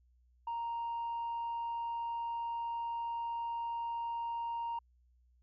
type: tone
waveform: sine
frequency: 932.3 Hz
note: A#5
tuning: in tune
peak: -33 dBFS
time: 0.47-4.79 s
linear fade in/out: 5 ms
effects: tanh soft clip ceiling -33 dBFS + added 61 Hz sine -65 dBFS peak until 5.42 s